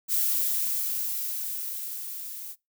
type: noise with level ramp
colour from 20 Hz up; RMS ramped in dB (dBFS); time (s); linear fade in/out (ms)
violet; -24 to -39; 0.08-2.56; 50
effects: noise-tail reverb RT60 0.2 s tail -22 dB re dry